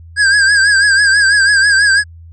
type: tone with vibrato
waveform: square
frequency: 1620 Hz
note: G#6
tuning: 43 cents flat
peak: -8 dBFS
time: 0.16-2.04 s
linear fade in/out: 50 ms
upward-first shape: triangle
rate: 6.1 Hz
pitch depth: 86 cents each way
effects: added 83 Hz sine -33 dBFS peak until 2.32 s + resampled to 22050 Hz